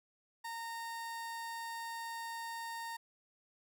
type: tone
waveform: 30% pulse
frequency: 921 Hz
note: A#5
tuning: 21 cents flat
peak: -38 dBFS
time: 0.44-2.97 s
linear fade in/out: 10 ms
effects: none